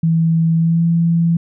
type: tone with pitch glide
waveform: sine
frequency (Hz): 163.8 to 167.73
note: E3 to E3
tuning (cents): -11 to +30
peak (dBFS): -11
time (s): 0.03-1.37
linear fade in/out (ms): 5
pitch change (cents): +41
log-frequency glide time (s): 0.56-0.84
effects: none